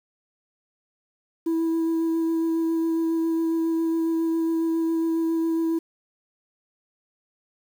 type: tone with vibrato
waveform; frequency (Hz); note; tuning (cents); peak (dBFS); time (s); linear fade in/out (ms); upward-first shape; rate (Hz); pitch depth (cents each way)
sine; 327.9; E4; -9; -18; 1.46-5.79; 10; sine; 7.3; 11
effects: tanh soft clip ceiling -20 dBFS + 8-bit